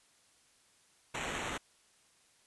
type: noise with sample-and-hold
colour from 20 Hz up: white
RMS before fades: -38 dBFS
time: 1.14-1.58 s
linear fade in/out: 10 ms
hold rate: 4900 Hz
effects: white hiss -67 dBFS RMS until 2.46 s + resampled to 24000 Hz